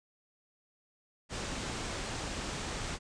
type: low-pass noise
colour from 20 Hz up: pink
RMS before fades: -38 dBFS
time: 1.29-2.99 s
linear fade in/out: 50 ms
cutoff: 8800 Hz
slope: 48 dB/octave
effects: resampled to 22050 Hz